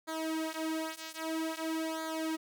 sawtooth tone with flanger, 320 Hz, D#4, 49 cents sharp, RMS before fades -36 dBFS, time 0.07-2.37 s, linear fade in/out 20 ms, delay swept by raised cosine 0.36 to 6.36 ms, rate 0.51 Hz, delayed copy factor -0.95, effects none

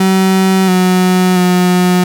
35% pulse tone with pitch steps, 189.6 / 183.5 / 180.4 Hz, F#3 / F#3 / F#3, +43 / -14 / -44 cents, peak -6 dBFS, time 0-2.04 s, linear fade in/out 5 ms, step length 680 ms, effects none

